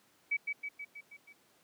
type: tone with echo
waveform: sine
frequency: 2283 Hz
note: D7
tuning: 50 cents flat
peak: -28 dBFS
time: 0.31-0.37 s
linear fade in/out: 10 ms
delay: 160 ms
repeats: 6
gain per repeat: -4 dB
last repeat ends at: 1.33 s
effects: pink hiss -67 dBFS RMS until 1.63 s + high-pass 200 Hz 12 dB/octave